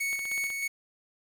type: tone with tremolo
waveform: 45% pulse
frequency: 2217 Hz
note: C#7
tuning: in tune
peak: -28 dBFS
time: 0-0.68 s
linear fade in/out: 10 ms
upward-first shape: square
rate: 3.2 Hz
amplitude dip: 35%
type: click train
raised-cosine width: 0.3 ms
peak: -28 dBFS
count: 7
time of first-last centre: 0.13-0.503 s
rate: 16.1 Hz
effects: 9-bit